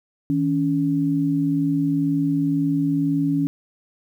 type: tone pair together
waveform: sine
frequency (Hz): 158.8 / 280.8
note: D#3 / C#4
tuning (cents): +36 / +22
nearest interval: minor seventh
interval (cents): 986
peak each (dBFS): -23 / -19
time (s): 0.3-3.47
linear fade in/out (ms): 0
effects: 9-bit